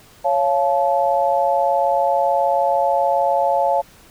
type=chord; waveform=sine; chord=Db augmented; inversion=none; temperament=just; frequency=554.4 / 693 / 866.2 Hz; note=Db5 / F5 / A5; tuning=0 / -14 / -27 cents; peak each=-19 dBFS; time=0.24-3.82 s; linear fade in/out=20 ms; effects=pink hiss -48 dBFS RMS until 4.1 s